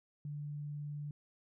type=tone; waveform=sine; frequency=146.83 Hz; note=D3; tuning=in tune; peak=-39 dBFS; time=0.25-1.11 s; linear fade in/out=2 ms; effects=none